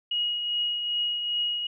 sine tone with tremolo, 2892 Hz, F#7, 40 cents flat, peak -23 dBFS, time 0.11-1.67 s, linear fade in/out 5 ms, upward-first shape triangle, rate 2.5 Hz, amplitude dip 45%, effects none

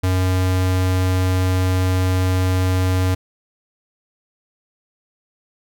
square tone, 92.5 Hz, F#2, in tune, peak -16 dBFS, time 0.03-3.15 s, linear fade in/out 10 ms, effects none

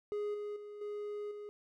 triangle tone with level steps, 415.3 Hz, G#4, in tune, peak -32 / -36 / -43 / -36 / -41 dBFS, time 0.12-1.49 s, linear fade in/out 0 ms, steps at 0.34 / 0.56 / 0.81 / 1.31 s, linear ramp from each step 5 ms, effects none

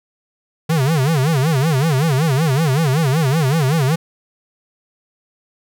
square tone with vibrato, 146.5 Hz, D3, 4 cents flat, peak -14 dBFS, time 0.69-3.96 s, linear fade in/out 10 ms, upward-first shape sine, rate 5.3 Hz, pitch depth 230 cents each way, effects none

